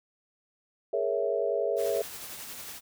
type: chord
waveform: sine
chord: A# half-diminished seventh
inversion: third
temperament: equal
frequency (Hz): 415.3 / 466.2 / 554.4 / 659.3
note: G#4 / A#4 / C#5 / E5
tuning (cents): 0 / 0 / 0 / 0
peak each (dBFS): -31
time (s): 0.93-2.02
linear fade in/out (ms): 5
type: noise with tremolo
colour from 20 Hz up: white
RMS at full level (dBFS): -40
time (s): 1.76-2.81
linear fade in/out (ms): 50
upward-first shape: triangle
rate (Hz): 11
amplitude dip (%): 35
effects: none